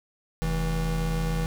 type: tone pair together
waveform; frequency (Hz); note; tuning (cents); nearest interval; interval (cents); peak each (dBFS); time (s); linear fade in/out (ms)
square; 43.47 / 162.1; F1 / E3; -7 / -29; octave + major seventh; 2278; -28; 0.42-1.46; 0
effects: none